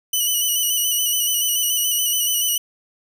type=tone with vibrato; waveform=10% pulse; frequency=2960 Hz; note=F#7; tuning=in tune; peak=-10 dBFS; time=0.13-2.58 s; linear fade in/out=5 ms; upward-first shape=square; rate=7 Hz; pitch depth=28 cents each way; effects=none